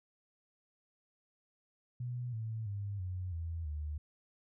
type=tone with pitch steps; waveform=sine; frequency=122.8 / 111.31 / 100.9 / 91.47 / 82.91 / 75.16 Hz; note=B2 / A2 / G#2 / F#2 / E2 / D2; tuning=-9 / +20 / -49 / -19 / +11 / +41 cents; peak=-36 dBFS; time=2-3.98 s; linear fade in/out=5 ms; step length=330 ms; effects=none